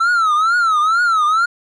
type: tone with vibrato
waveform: triangle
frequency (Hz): 1318.5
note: E6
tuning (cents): 0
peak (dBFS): -10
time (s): 0-1.46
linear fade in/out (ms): 10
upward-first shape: triangle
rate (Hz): 2.2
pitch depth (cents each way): 180
effects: resampled to 24000 Hz